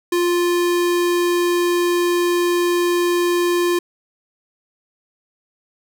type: tone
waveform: square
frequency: 350 Hz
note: F4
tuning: 4 cents sharp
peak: -16 dBFS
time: 0.12-3.79 s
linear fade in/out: 5 ms
effects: none